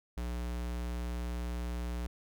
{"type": "tone", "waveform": "square", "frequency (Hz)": 60, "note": "B1", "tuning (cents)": -49, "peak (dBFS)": -35, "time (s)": [0.17, 2.07], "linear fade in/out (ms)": 5, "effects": []}